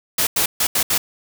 white noise bursts at uneven times, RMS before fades -18 dBFS, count 5, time 0.18-0.27 / 0.36-0.46 / 0.6-0.67 / 0.75-0.83 / 0.9-0.98 s, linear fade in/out 5 ms, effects none

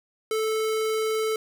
square tone, 438.1 Hz, A4, 7 cents flat, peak -24 dBFS, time 0.31-1.36 s, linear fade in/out 2 ms, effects none

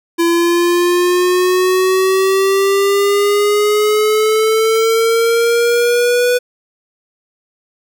square exponential sweep, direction up, 337 to 493.9 Hz, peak -11 dBFS, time 0.18-6.39 s, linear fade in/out 20 ms, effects none

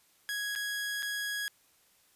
sawtooth tone with dropouts, 1661.2 Hz, G#6, in tune, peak -29 dBFS, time 0.29-1.48 s, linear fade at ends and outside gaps 0 ms, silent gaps 0.552-0.559 / 1.024-1.029 s, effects white hiss -66 dBFS RMS until 2.15 s + resampled to 32000 Hz

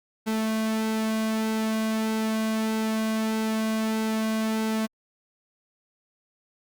sawtooth tone with flanger, 220 Hz, A3, in tune, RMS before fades -26 dBFS, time 0.26-4.87 s, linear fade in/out 20 ms, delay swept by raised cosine 1.7 to 2.33 ms, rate 1.6 Hz, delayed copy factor -0.5, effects Opus 48 kbps

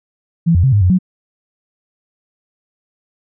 sine tone with pitch steps, 167.3 / 87.1 / 133.1 / 102.8 / 90.9 / 183.7 Hz, E3 / F2 / C3 / G#2 / F#2 / F#3, +26 / -4 / +30 / -17 / -30 / -12 cents, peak -8 dBFS, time 0.46-0.988 s, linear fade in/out 20 ms, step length 88 ms, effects none

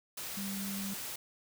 sine tone in noise, 197.1 Hz, G3, 10 cents sharp, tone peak -37 dBFS, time 0.37-0.94 s, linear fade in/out 5 ms, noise white, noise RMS -41 dBFS, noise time 0.17-1.16 s, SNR +1 dB, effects none

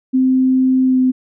sine tone with pitch glide, 259.5 to 256.7 Hz, C4 to C4, -14 to -33 cents, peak -10 dBFS, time 0.13-1.12 s, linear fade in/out 20 ms, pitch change -19 cents, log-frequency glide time 0.84-1 s, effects none

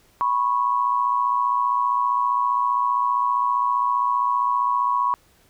sine tone pair together, 984.8 / 1100 Hz, B5 / C#6, -5 / -14 cents, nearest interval major second, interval 191 cents, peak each -21 / -21 dBFS, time 0.21-5.14 s, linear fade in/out 0 ms, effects pink hiss -58 dBFS RMS until 5.49 s

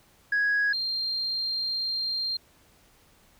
sine tone pair in turn, 1661.2 / 4186 Hz, G#6 / C8, 0 / 0 cents, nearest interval octave + major third, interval 1600 cents, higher second, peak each -20 / -26 dBFS, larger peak first, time 0.32-0.73 / 0.73-2.37 s, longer second, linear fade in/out 5 ms, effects tanh soft clip ceiling -19 dBFS + pink hiss -60 dBFS RMS until 3.39 s

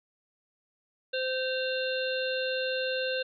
harmonic tone with a mistuned harmonic, 518 Hz, C5, 17 cents flat, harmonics 1 / 3 / 5 / 7 / 8, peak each -30 / -35 / -37 / -38 / -39 dBFS, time 1.13-3.23 s, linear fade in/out 10 ms, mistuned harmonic 5, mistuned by +110 cents, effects none

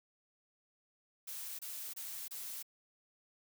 blue noise bursts, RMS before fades -44 dBFS, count 4, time 1.27-2.628 s, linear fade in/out 10 ms, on 320 ms, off 26 ms, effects none

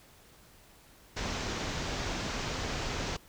pink low-pass noise, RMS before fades -35 dBFS, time 1.16-3.17 s, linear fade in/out 10 ms, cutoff 6900 Hz, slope 48 dB/octave, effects pink hiss -58 dBFS RMS until 3.28 s

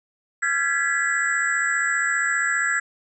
sine tone cluster, 1371 / 1616 / 1691 / 1971 / 7720 Hz, F6 / G#6 / G#6 / B6 / B8, -32 / -48 / +31 / -4 / -40 cents, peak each -27 / -29 / -23 / -25 / -32 dBFS, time 0.42-2.8 s, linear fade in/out 10 ms, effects none

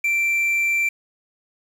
triangle tone with quantisation, 2349 Hz, D7, in tune, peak -16 dBFS, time 0.04-0.89 s, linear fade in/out 5 ms, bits 7, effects none

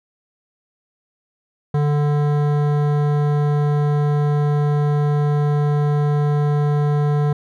sine tone with hard clipping, 146.83 Hz, D3, in tune, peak -17 dBFS, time 1.74-7.33 s, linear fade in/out 5 ms, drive 15 dB, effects none

